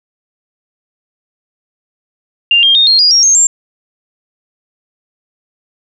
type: tone with pitch steps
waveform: sine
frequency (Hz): 2794 / 3209 / 3687 / 4235 / 4865 / 5588 / 6419 / 7373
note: F7 / G7 / A#7 / C8 / D#8 / F8 / G8 / A#8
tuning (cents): 0 / +40 / -20 / +20 / -40 / 0 / +40 / -20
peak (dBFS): -5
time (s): 2.51-3.47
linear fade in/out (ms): 2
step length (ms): 120
effects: none